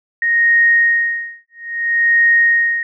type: tone with tremolo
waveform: sine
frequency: 1864.7 Hz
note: A#6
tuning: in tune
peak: -8 dBFS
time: 0.22-2.83 s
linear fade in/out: 2 ms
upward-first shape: sine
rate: 0.6 Hz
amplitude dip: 100%
effects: none